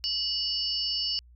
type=tone cluster; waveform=sine; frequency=2920 / 4522 / 4885 / 5280 Hz; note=F#7 / C#8 / D#8 / E8; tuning=-24 / +34 / -33 / +2 cents; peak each=-34 / -32 / -36 / -30 dBFS; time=0.04-1.19 s; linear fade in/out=0 ms; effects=added 60 Hz sine -51 dBFS peak until 1.35 s